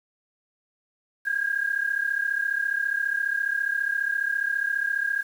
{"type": "tone pair together", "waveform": "sine", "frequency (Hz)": [1606.3, 1641], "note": ["G6", "G#6"], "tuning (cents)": [42, -21], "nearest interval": "unison", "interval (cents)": 37, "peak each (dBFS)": -26, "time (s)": [1.25, 5.23], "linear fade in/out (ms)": 20, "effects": ["8-bit"]}